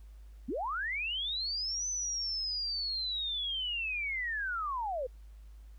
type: linear two-way sweep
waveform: sine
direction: up then down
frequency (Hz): 196 to 6110 to 477.1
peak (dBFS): -32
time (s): 0.48-5.07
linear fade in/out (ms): 10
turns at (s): 1.88
effects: added 52 Hz sine -48 dBFS peak until 5.78 s + pink hiss -70 dBFS RMS until 5.78 s